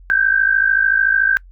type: tone pair together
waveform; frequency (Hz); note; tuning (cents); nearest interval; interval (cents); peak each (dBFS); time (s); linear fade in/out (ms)
sine; 1545.4 / 1599; G6 / G6; -25 / +34; minor second; 59; -15; 0.1-1.37; 0
effects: noise-tail reverb RT60 0.1 s tail -25 dB re dry + added 44 Hz sine -39 dBFS peak until 1.51 s